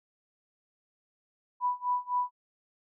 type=tone with tremolo; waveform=sine; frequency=987.8 Hz; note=B5; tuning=in tune; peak=-24 dBFS; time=1.6-2.31 s; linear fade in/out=50 ms; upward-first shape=sine; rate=3.9 Hz; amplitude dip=95%; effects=none